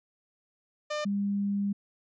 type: tone pair in turn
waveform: sawtooth / sine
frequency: 600 / 201 Hz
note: D5 / G3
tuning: +37 / +44 cents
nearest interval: octave + perfect fifth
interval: 1893 cents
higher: first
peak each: -26 dBFS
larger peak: neither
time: 0.9-1.05 / 1.05-1.73 s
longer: second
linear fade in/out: 10 ms
effects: resampled to 16000 Hz